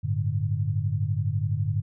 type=chord; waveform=sine; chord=G suspended second; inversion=none; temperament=equal; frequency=98 / 110 / 146.83 Hz; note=G2 / A2 / D3; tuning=0 / 0 / 0 cents; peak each=-27 / -27 / -29 dBFS; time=0.03-1.82 s; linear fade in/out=20 ms; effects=none